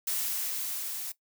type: noise with level ramp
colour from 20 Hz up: blue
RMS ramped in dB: -30 to -37 dBFS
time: 0.07-1.12 s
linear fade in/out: 5 ms
effects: noise-tail reverb RT60 0.1 s tail -17 dB re dry